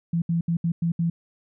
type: tone bursts at uneven times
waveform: sine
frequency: 168.2 Hz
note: E3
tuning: 35 cents sharp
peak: -20 dBFS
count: 6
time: 0.13-0.22 / 0.29-0.41 / 0.48-0.57 / 0.64-0.72 / 0.82-0.92 / 0.99-1.1 s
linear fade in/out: 5 ms
effects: none